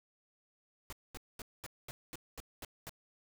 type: noise bursts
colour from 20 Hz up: pink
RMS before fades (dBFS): -45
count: 9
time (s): 0.9-2.894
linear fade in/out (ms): 0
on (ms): 26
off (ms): 220
effects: none